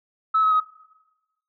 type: tone with pitch steps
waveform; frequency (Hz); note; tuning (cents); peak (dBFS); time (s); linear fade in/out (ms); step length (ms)
sine; 1300 / 1280.6 / 1261.5; E6 / D#6 / D#6; -24 / +49 / +23; -15; 0.34-0.604; 10; 88
effects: noise-tail reverb RT60 1.0 s tail -19 dB re dry + tanh soft clip ceiling -11 dBFS